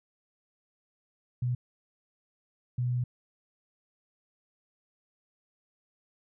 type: tone bursts at uneven times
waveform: sine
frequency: 123.47 Hz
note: B2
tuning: in tune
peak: -26 dBFS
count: 2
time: 1.42-1.55 / 2.78-3.04 s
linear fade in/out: 5 ms
effects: none